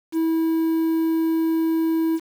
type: tone with quantisation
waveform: triangle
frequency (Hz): 324.9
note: E4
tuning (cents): -25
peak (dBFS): -16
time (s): 0.12-2.2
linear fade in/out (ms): 50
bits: 7
effects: none